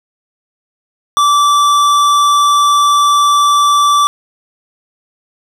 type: tone with hard clipping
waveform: sine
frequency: 1163 Hz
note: D6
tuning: 17 cents flat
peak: -9 dBFS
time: 1.17-4.07 s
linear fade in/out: 0 ms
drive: 14 dB
effects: none